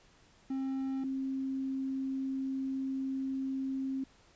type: tone pair in turn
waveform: triangle / sine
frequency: 266.9 / 266.9 Hz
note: C4 / C4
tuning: +35 / +35 cents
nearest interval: unison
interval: 0 cents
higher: neither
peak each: -30 / -32 dBFS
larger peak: first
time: 0.5-1.04 / 1.04-4.04 s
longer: second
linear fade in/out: 5 ms
effects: pink hiss -63 dBFS RMS until 4.35 s + resampled to 16000 Hz